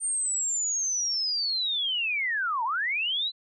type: linear two-way sweep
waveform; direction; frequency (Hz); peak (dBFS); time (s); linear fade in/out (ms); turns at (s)
sine; down then up; 8870 to 870 to 4078; -25; 0-3.32; 50; 2.64
effects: none